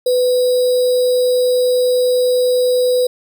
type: tone with sample-and-hold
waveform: sine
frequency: 500 Hz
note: B4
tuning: 21 cents sharp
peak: -11 dBFS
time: 0.06-3.07 s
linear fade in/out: 5 ms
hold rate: 4410 Hz
effects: none